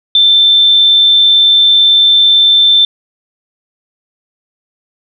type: tone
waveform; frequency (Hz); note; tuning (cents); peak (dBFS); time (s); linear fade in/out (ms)
sine; 3551; A7; +15; -4; 0.15-2.85; 2
effects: none